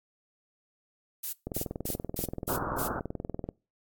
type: noise bursts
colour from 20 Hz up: violet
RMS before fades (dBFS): -33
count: 6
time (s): 1.23-2.88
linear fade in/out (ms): 10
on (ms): 100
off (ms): 210
type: click train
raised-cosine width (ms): 2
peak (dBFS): -21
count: 43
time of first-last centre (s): 1.47-3.489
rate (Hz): 20.8
type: low-pass noise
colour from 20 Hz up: white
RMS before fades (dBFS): -34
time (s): 2.48-3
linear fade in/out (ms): 10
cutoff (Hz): 1500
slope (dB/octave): 96
effects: noise-tail reverb RT60 0.3 s tail -24 dB re dry + AAC 64 kbps